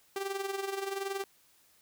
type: tone with amplitude modulation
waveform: sawtooth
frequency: 392 Hz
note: G4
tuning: in tune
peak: -27 dBFS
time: 0.16-1.24 s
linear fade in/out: 2 ms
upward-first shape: sine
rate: 21.2 Hz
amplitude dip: 65%
effects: white hiss -65 dBFS RMS until 1.81 s